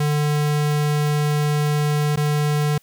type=tone with dropouts; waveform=square; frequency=148.6 Hz; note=D3; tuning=21 cents sharp; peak=-18 dBFS; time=0-2.78 s; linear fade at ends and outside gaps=5 ms; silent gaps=2.16-2.172 s; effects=white hiss -58 dBFS RMS until 2.82 s